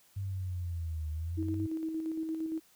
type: linear two-way sweep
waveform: sine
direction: down then up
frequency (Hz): 99.5 to 76.2 to 99.5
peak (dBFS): -33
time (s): 0.16-1.67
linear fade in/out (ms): 10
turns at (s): 1.1
type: tone with tremolo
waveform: sine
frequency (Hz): 320.1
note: D#4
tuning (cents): +49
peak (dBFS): -31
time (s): 1.37-2.6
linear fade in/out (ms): 20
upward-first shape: square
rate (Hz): 8.7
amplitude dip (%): 35
effects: white hiss -64 dBFS RMS until 2.75 s